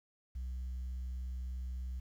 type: tone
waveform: sine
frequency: 63.1 Hz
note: B1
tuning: 38 cents sharp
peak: -35 dBFS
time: 0.35-2 s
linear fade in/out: 10 ms
effects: tanh soft clip ceiling -36 dBFS + 11-bit